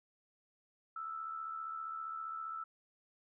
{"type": "tone with amplitude modulation", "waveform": "sine", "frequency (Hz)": 1318.5, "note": "E6", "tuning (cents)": 0, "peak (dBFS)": -37, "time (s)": [0.96, 2.64], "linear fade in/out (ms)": 5, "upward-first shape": "sine", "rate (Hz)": 75.1, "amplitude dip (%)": 55, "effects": []}